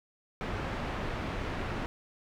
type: low-pass noise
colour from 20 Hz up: pink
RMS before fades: -35 dBFS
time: 0.41-1.86 s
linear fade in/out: 0 ms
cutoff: 2200 Hz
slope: 12 dB/octave
effects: none